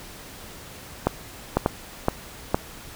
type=clicks; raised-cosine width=1 ms; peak=-4 dBFS; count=5; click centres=1.07 / 1.57 / 1.661 / 2.084 / 2.545 s; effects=pink hiss -42 dBFS RMS until 2.95 s